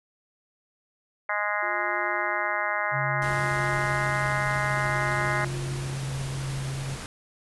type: harmonic tone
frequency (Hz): 207.7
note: G#3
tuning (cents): 0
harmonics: 3 / 4 / 5 / 6 / 7 / 8 / 9 / 10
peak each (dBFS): -33 / -33 / -33 / -33 / -33 / -33 / -33 / -33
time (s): 1.29-5.45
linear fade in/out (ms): 5
type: tone with tremolo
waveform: triangle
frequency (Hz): 353.8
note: F4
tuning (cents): +23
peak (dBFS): -34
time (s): 1.62-5.96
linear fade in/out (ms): 10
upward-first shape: sine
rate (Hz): 0.61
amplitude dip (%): 80
type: tone with pitch glide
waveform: sine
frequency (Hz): 136.5 to 135.01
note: C#3 to C#3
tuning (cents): -26 to -45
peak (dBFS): -29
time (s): 2.91-6.98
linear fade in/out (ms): 50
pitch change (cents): -19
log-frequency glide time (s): 3.49-5.2
type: low-pass noise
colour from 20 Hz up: pink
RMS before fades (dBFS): -38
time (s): 3.22-7.06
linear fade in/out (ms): 0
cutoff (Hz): 11000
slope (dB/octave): 96
effects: none